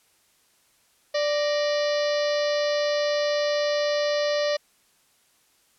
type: harmonic tone with a mistuned harmonic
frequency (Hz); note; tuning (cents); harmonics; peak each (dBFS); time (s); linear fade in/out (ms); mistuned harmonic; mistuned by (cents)
588; D5; +2; 1 / 2 / 3 / 4 / 5 / 6 / 7 / 8 / 9 / 10; -22 / -36 / -33 / -40 / -38 / -40 / -36 / -37 / -40 / -44; 1.14-4.57; 10; 3; +95
effects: white hiss -63 dBFS RMS until 5.78 s + low-pass 12000 Hz 12 dB/octave